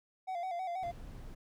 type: tone with vibrato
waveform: triangle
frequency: 721 Hz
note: F#5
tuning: 45 cents flat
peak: -33 dBFS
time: 0.27-0.92 s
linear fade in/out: 20 ms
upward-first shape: square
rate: 6.2 Hz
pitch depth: 72 cents each way
type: noise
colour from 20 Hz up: brown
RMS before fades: -47 dBFS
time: 0.82-1.35 s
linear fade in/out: 10 ms
effects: none